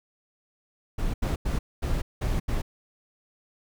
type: noise bursts at uneven times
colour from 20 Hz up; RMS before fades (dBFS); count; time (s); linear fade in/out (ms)
brown; -26; 6; 0.98-1.14 / 1.22-1.36 / 1.45-1.59 / 1.82-2.02 / 2.21-2.4 / 2.48-2.62; 10
effects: none